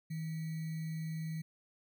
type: tone with sample-and-hold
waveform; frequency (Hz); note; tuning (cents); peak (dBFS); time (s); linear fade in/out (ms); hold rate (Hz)
sine; 160.2; E3; -49; -36; 0.1-1.42; 10; 2100
effects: none